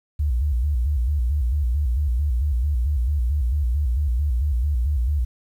sine tone with vibrato, 66.4 Hz, C2, 26 cents sharp, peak -18 dBFS, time 0.19-5.25 s, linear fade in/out 10 ms, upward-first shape square, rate 4.5 Hz, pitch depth 180 cents each way, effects 9-bit

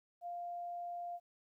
sine tone, 698.5 Hz, F5, in tune, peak -40 dBFS, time 0.21-1.2 s, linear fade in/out 50 ms, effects 13-bit

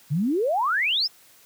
sine exponential sweep, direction up, 133.1 to 5460 Hz, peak -20 dBFS, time 0.1-1.08 s, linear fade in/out 20 ms, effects white hiss -54 dBFS RMS until 1.45 s + high-pass 80 Hz 12 dB/octave

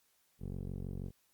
15% pulse tone with low-pass filter, 46.25 Hz, F#1, in tune, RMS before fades -41 dBFS, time 0.39-1.12 s, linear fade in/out 50 ms, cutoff 330 Hz, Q 1.6, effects white hiss -73 dBFS RMS until 1.33 s + Opus 48 kbps

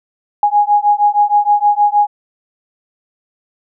sine beating tone pair, 824 / 830.4 Hz, G#5 / G#5, -14 / 0 cents, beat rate 6.4 Hz, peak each -12 dBFS, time 0.43-2.07 s, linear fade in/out 2 ms, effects none

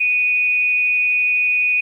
sine tone with frequency modulation, 2478 Hz, D#7, 8 cents flat, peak -14 dBFS, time 0-1.81 s, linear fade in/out 10 ms, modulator 215 Hz, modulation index 0.27, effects 9-bit

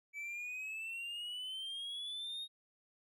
triangle exponential sweep, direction up, 2291 to 3749 Hz, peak -39 dBFS, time 0.13-2.48 s, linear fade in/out 50 ms, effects none

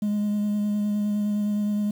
sine tone with vibrato, 207.7 Hz, G#3, in tune, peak -19 dBFS, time 0.02-1.91 s, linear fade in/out 5 ms, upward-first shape sine, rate 9.7 Hz, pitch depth 15 cents each way, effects tanh soft clip ceiling -21 dBFS + 8-bit

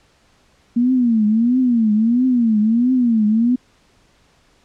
sine tone with vibrato, 233.1 Hz, A#3, in tune, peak -12 dBFS, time 0.76-3.56 s, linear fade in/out 10 ms, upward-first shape triangle, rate 1.5 Hz, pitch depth 200 cents each way, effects pink hiss -56 dBFS RMS until 4.64 s + low-pass 7000 Hz 12 dB/octave

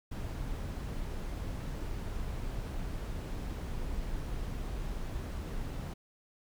brown noise, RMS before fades -37 dBFS, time 0.11-5.94 s, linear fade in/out 10 ms, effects none

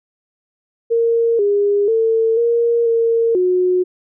sine tone with pitch steps, 462.4 / 406.8 / 450 / 468.3 / 459.5 / 364.2 Hz, A#4 / G#4 / A4 / A#4 / A#4 / F#4, -14 / -36 / +39 / +8 / -25 / -27 cents, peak -12 dBFS, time 0.9-3.84 s, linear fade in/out 20 ms, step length 490 ms, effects none

